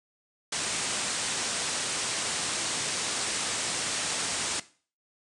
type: low-pass noise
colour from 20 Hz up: white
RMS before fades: -31 dBFS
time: 0.52-4.6 s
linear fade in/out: 5 ms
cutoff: 9400 Hz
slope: 96 dB/octave
effects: noise-tail reverb RT60 0.4 s tail -17 dB re dry + high-pass 100 Hz 12 dB/octave

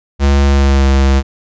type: tone with pitch glide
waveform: square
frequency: 69.8 to 67.73 Hz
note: C#2 to C#2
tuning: +13 to -40 cents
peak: -8 dBFS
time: 0.19-1.23 s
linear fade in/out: 50 ms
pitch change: -53 cents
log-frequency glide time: 0.45-0.86 s
effects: resampled to 16000 Hz

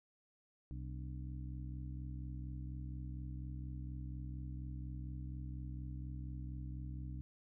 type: harmonic tone with a mistuned harmonic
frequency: 64.2 Hz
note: C2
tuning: 32 cents flat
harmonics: 1 / 2 / 3 / 4 / 5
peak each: -44 / -46 / -55 / -58 / -55 dBFS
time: 0.71-7.21 s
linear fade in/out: 0 ms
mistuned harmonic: 5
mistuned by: -120 cents
effects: none

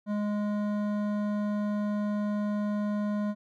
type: tone with hard clipping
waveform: triangle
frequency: 207.7 Hz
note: G#3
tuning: in tune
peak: -29 dBFS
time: 0.06-3.35 s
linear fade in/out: 50 ms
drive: 16 dB
effects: none

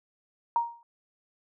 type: tone with exponential decay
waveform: sine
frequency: 937 Hz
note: A#5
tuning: 9 cents sharp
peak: -19 dBFS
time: 0.56-0.83 s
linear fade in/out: 1 ms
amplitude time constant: 58 ms
effects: none

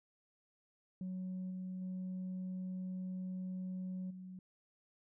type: tone with level steps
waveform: sine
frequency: 185 Hz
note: F#3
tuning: in tune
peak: -37 / -39 / -37 / -46 dBFS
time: 1.01-4.39 s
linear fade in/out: 2 ms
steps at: 1.5 / 1.81 / 4.1 s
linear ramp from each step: 10 ms
effects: tanh soft clip ceiling -37 dBFS

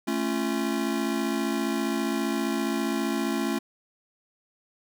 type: chord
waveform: square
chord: A augmented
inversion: none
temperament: just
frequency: 220 / 275 / 343.8 Hz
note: A3 / C#4 / E#4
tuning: 0 / -14 / -27 cents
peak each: -30 / -30 / -31 dBFS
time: 0.07-3.59 s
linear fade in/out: 10 ms
effects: none

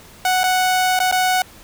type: tone with dropouts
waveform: sawtooth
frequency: 740 Hz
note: F#5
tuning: in tune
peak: -11 dBFS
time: 0.25-1.42 s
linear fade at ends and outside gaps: 2 ms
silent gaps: 0.434-0.439 / 0.991-1.001 / 1.114-1.124 s
effects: pink hiss -44 dBFS RMS until 1.63 s

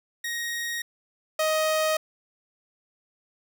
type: tone pair in turn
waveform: sawtooth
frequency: 1877 / 626.4 Hz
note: A#6 / D#5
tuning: +11 / +11 cents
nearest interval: octave + perfect fifth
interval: 1900 cents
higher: first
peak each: -25 / -18 dBFS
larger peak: second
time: 0.24-0.82 / 1.39-1.97 s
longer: neither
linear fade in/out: 5 ms
effects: none

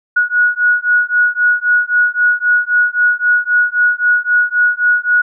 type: beating tone pair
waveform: sine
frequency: 1456 / 1459.8 Hz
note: F#6 / F#6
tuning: -28 / -24 cents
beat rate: 3.8 Hz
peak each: -13 dBFS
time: 0.16-5.22 s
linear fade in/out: 10 ms
effects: none

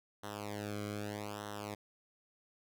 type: tone with flanger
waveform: sawtooth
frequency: 103.83 Hz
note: G#2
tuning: in tune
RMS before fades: -42 dBFS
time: 0.23-1.75 s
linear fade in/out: 10 ms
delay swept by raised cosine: 0.42 to 1.12 ms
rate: 0.81 Hz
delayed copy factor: -1
effects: none

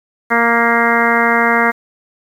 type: harmonic tone with a mistuned harmonic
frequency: 233.1 Hz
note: A#3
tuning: in tune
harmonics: 1 / 2 / 3 / 4 / 5 / 6 / 7 / 8 / 9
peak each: -19 / -19 / -19 / -19 / -19 / -19 / -19 / -19 / -19 dBFS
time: 0.3-1.72 s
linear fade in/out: 20 ms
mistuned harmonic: 8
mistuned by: +24 cents
effects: 7-bit

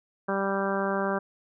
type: harmonic tone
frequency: 196 Hz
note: G3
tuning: in tune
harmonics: 1 / 2 / 3 / 4 / 5 / 6 / 7 / 8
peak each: -31 / -31 / -31 / -35 / -35 / -35 / -37 / -35 dBFS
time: 0.28-1.19 s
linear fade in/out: 10 ms
effects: none

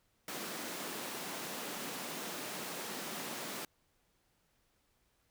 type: high-pass noise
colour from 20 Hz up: pink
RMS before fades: -42 dBFS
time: 0.28-3.65 s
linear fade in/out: 2 ms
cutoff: 190 Hz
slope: 24 dB/octave
effects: pink hiss -75 dBFS RMS until 5.3 s

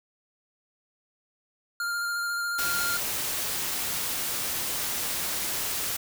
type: tone with vibrato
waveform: square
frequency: 1401 Hz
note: F6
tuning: 5 cents sharp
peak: -28 dBFS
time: 1.8-2.97 s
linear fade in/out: 2 ms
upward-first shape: square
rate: 14 Hz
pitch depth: 11 cents each way
type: noise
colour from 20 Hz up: white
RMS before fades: -30 dBFS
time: 2.58-5.97 s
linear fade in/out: 10 ms
effects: none

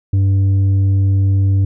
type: tone with tanh clipping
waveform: triangle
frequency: 97.4 Hz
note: G2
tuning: 11 cents flat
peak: -11 dBFS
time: 0.13-1.65 s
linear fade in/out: 5 ms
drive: 9 dB
effects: none

